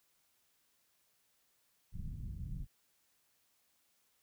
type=low-pass noise; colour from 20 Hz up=pink; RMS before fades=-42 dBFS; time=1.92-2.67 s; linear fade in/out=50 ms; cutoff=170 Hz; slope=24 dB/octave; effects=white hiss -75 dBFS RMS until 4.22 s